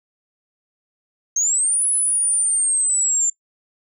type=linear two-way sweep; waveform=sine; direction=up then down; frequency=6310 to 10270 to 7200 Hz; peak=-15 dBFS; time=1.36-3.3 s; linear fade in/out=5 ms; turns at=1.87 s; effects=noise-tail reverb RT60 0.1 s tail -25 dB re dry + tanh soft clip ceiling -11 dBFS